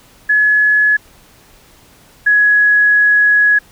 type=tone pair in turn; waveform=sine; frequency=1699 / 1677.5 Hz; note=G#6 / G#6; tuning=+39 / +17 cents; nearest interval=unison; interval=22 cents; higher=first; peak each=-8 / -7 dBFS; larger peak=second; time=0.29-0.97 / 2.26-3.59 s; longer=second; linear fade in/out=10 ms; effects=pink hiss -46 dBFS RMS until 3.71 s